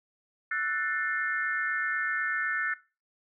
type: chord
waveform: sine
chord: F# half-diminished seventh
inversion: third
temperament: just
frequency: 1332 / 1480 / 1776 / 2131 Hz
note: E6 / F#6 / A6 / C7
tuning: +18 / 0 / +16 / +31 cents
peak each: -36 / -32 / -31 / -37 dBFS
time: 0.51-2.74 s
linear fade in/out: 5 ms
effects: noise-tail reverb RT60 0.3 s tail -18 dB re dry